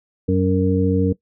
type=harmonic tone with a mistuned harmonic; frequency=93.8 Hz; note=F#2; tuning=24 cents sharp; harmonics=1 / 2 / 3 / 5; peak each=-20 / -20 / -20 / -20 dBFS; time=0.28-1.13 s; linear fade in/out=10 ms; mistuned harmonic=5; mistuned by=-23 cents; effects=noise-tail reverb RT60 0.1 s tail -19 dB re dry